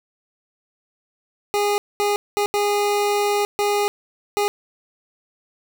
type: tone bursts at uneven times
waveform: 25% pulse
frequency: 410.6 Hz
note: G#4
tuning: 20 cents flat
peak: -14 dBFS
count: 6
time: 1.54-1.78 / 2-2.16 / 2.37-2.46 / 2.54-3.45 / 3.59-3.88 / 4.37-4.48 s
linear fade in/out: 0 ms
effects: none